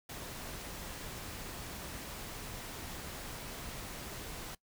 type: noise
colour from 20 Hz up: pink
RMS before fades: -44 dBFS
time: 0.09-4.55 s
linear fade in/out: 5 ms
effects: noise-tail reverb RT60 0.1 s tail -21 dB re dry